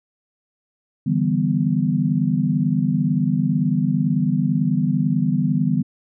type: chord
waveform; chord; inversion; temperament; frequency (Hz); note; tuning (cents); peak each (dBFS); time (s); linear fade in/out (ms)
sine; E minor seventh; third; equal; 146.83 / 164.81 / 196 / 246.9; D3 / E3 / G3 / B3; 0 / 0 / 0 / 0; -22; 1.06-5.83; 10
effects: none